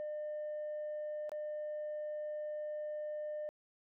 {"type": "tone with dropouts", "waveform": "sine", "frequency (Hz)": 603, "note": "D5", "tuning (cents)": 46, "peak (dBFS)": -36, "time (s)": [0, 3.49], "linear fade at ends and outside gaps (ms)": 0, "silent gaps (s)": [1.294, 1.318], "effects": ["tanh soft clip ceiling -36 dBFS"]}